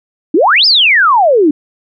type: exponential two-way sweep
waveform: sine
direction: up then down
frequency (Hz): 280 to 5300 to 280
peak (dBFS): -5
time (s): 0.34-1.51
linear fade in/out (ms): 5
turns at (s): 0.66
effects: none